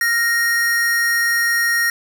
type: tone pair together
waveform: square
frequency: 1396.9 / 1864.6 Hz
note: F6 / A#6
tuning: 0 / 0 cents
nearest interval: perfect fourth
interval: 500 cents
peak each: -26 / -16 dBFS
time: 0.01-1.9 s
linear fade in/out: 2 ms
effects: none